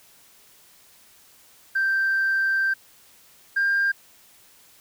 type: tone pair in turn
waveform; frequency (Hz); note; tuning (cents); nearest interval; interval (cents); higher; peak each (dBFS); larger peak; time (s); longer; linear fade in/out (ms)
sine; 1568 / 1598.2; G6 / G6; 0 / +33; unison; 33; second; -18 / -17; second; 1.75-2.74 / 3.56-3.92; first; 10
effects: tanh soft clip ceiling -16 dBFS + white hiss -54 dBFS RMS until 4.8 s